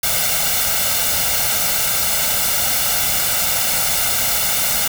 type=noise with comb filter; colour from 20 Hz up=white; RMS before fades=-18 dBFS; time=0.03-4.88 s; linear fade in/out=5 ms; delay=1.4 ms; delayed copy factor=+0.7; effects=none